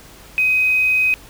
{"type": "tone with quantisation", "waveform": "sine", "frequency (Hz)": 2518, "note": "D#7", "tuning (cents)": 20, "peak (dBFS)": -13, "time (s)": [0.38, 1.14], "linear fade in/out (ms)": 0, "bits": 6, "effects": ["added 50 Hz sine -48 dBFS peak until 1.29 s", "pink hiss -43 dBFS RMS until 1.29 s"]}